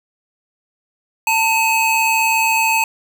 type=tone pair together; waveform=square; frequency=896 / 2549 Hz; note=A5 / D#7; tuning=+31 / +41 cents; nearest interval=octave + tritone; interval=1810 cents; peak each=-17 dBFS; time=1.27-2.84 s; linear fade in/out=2 ms; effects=none